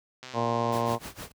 click train, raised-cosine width 0.2 ms, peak -24 dBFS, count 93, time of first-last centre 0.23-0.949 s, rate 128 Hz
harmonic tone, 117 Hz, A#2, 7 cents sharp, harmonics 1 / 2 / 3 / 4 / 5 / 6 / 7 / 8 / 9, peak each -33 / -33 / -37 / -33 / -32 / -34 / -35 / -34 / -32 dBFS, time 0.33-0.99 s, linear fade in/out 50 ms
pink noise with tremolo, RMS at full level -38 dBFS, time 0.72-1.32 s, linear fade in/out 5 ms, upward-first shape sine, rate 6.5 Hz, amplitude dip 90%
effects high-pass 60 Hz 12 dB/octave

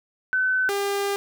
sine / sawtooth tone pair in turn, 1516 / 400.6 Hz, F#6 / G4, +42 / +38 cents, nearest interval octave + major seventh, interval 2304 cents, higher first, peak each -19 dBFS, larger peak neither, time 0.33-0.69 / 0.69-1.16 s, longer second, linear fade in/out 0 ms, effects none

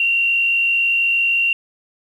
sine tone with frequency modulation, 2753 Hz, F7, 25 cents flat, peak -14 dBFS, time 0-1.53 s, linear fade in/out 2 ms, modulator 57.8 Hz, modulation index 0.63, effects 8-bit

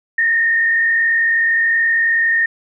sine tone with frequency modulation, 1836 Hz, A#6, 27 cents flat, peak -12 dBFS, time 0.18-2.46 s, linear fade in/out 5 ms, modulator 41.2 Hz, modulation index 0.86, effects none

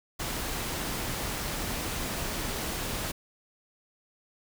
pink noise, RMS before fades -33 dBFS, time 0.19-3.12 s, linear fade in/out 10 ms, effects none

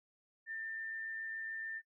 sine tone with amplitude modulation, 1793 Hz, A6, 32 cents sharp, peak -38 dBFS, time 0.46-1.82 s, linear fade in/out 50 ms, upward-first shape sine, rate 107 Hz, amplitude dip 35%, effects noise-tail reverb RT60 0.1 s tail -24 dB re dry

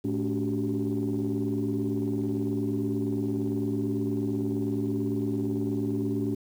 sine tone cluster, 110.4 / 216.4 / 285.1 / 373.9 / 392 Hz, A2 / A3 / C#4 / F#4 / G4, +6 / -29 / +49 / +18 / 0 cents, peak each -32 / -31 / -28 / -35 / -35 dBFS, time 0.04-6.35 s, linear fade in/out 10 ms, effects tanh soft clip ceiling -19 dBFS + 9-bit

